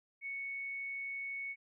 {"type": "tone", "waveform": "sine", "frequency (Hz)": 2217, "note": "C#7", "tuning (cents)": 0, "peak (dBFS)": -38, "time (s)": [0.21, 1.56], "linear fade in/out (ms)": 50, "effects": []}